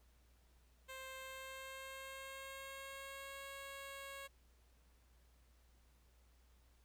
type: tone with pitch glide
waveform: 10% pulse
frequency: 526 to 549.9 Hz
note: C5 to C#5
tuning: +9 to -14 cents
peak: -40 dBFS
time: 0.88-4.28 s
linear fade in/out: 20 ms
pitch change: +77 cents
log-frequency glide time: 1.19-3.48 s
effects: added 60 Hz sine -67 dBFS peak until 6.84 s + pink hiss -75 dBFS RMS until 6.84 s